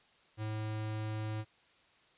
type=tone; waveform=square; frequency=108.2 Hz; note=A2; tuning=29 cents flat; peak=-36 dBFS; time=0.37-1.45 s; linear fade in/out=50 ms; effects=white hiss -66 dBFS RMS until 2.17 s + resampled to 8000 Hz